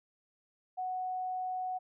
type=tone; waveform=sine; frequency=740 Hz; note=F#5; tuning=in tune; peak=-33 dBFS; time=0.77-1.79 s; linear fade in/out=20 ms; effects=none